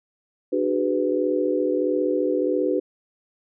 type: chord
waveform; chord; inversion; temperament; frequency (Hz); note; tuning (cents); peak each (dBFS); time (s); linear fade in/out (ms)
sine; G# half-diminished seventh; second; just; 299 / 373.8 / 415.3 / 498.4; D4 / F#4 / G#4 / B4; +31 / +18 / 0 / +16; -25 / -24 / -29 / -24; 0.52-2.8; 10
effects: none